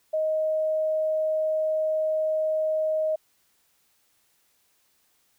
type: tone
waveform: sine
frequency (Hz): 626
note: D#5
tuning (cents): +10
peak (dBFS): -22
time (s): 0.13-3.16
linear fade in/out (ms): 10
effects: white hiss -67 dBFS RMS until 5.38 s